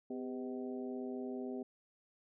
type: harmonic tone with a mistuned harmonic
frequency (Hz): 126.3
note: B2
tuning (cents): +39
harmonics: 2 / 3 / 4 / 5 / 6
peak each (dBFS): -41 / -43 / -51 / -51 / -55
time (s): 0.1-1.63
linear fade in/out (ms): 5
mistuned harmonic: 3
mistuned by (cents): +79
effects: none